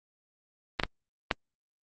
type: clicks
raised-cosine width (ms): 0.3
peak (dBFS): -8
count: 3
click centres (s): 0.798 / 0.835 / 1.312
effects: Opus 24 kbps